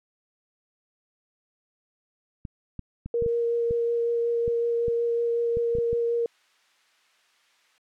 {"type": "clicks", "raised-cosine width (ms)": 5, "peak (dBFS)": -22, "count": 12, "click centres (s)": [2.452, 2.793, 3.06, 3.223, 3.262, 3.709, 4.479, 4.882, 5.571, 5.752, 5.785, 5.93]}
{"type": "tone with vibrato", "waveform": "sine", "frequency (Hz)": 468.8, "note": "A#4", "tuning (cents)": 10, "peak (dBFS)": -22, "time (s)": [3.14, 6.26], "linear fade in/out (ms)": 2, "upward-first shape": "sine", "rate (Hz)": 5.4, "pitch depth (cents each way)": 9}
{"type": "noise", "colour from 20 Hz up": "violet", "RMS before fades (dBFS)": -41, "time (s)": [3.28, 7.78], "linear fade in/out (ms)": 0}
{"effects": ["low-pass 2000 Hz 12 dB/octave"]}